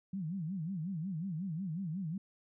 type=tone with vibrato; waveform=sine; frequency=174.61 Hz; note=F3; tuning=in tune; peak=-35 dBFS; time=0.13-2.18 s; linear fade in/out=5 ms; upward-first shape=sine; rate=5.5 Hz; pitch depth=230 cents each way; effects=none